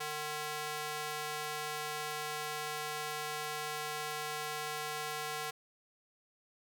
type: tone with high-pass filter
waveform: square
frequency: 151.5 Hz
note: D#3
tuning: 46 cents flat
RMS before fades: -39 dBFS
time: 0-5.51 s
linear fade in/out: 10 ms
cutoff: 720 Hz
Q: 0.67
effects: none